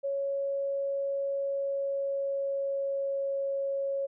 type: tone with pitch glide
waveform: sine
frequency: 554.4 to 550.9 Hz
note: C#5 to C#5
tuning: 0 to -11 cents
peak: -28 dBFS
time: 0.03-4.07 s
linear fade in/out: 20 ms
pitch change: -11 cents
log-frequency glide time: 1.38-3.36 s
effects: none